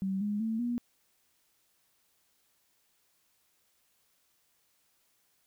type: tone with pitch steps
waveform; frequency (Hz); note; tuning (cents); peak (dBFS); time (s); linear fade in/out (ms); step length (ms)
sine; 192 / 207 / 223.1 / 240.5; G3 / G#3 / A3 / B3; -36 / -5 / +24 / -46; -29; 0.02-0.78; 0; 190
effects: white hiss -72 dBFS RMS until 5.46 s